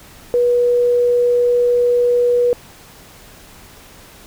sine tone, 485.4 Hz, B4, 30 cents flat, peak -11 dBFS, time 0.34-2.53 s, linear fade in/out 0 ms, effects pink hiss -42 dBFS RMS until 4.26 s

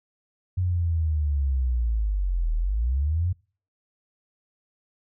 sine linear two-way sweep, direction down then up, 92.5 to 38.58 to 92.5 Hz, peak -21 dBFS, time 0.57-3.33 s, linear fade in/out 10 ms, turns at 2.55 s, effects noise-tail reverb RT60 0.4 s tail -25 dB re dry

